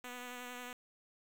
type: tone with vibrato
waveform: 5% pulse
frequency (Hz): 246.9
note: B3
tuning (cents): 0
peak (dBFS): -33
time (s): 0.04-0.73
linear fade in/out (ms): 2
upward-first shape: sine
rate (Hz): 11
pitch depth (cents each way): 17
effects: 10-bit